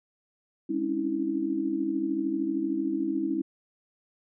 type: tone cluster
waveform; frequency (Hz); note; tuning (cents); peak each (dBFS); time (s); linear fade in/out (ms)
sine; 203 / 272.1 / 285.4 / 324.7; G#3 / C#4 / D4 / E4; -39 / -32 / -49 / -26; -36 / -32 / -33 / -28; 0.69-3.42; 10
effects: none